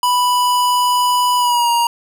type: tone with pitch glide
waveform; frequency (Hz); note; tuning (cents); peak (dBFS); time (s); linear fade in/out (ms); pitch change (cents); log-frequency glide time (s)
square; 987.8 to 943.2; B5 to A#5; 0 to +20; -13; 0.03-1.87; 2; -80; 1.37-1.7
effects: none